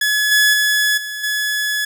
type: tone with level steps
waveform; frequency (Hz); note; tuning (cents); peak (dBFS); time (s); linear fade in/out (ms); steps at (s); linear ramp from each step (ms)
sawtooth; 1701; G#6; +41; -11 / -7 / -10 / -21 / -14; 0.01-1.85; 5; 0.31 / 0.53 / 0.97 / 1.23; 10
effects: none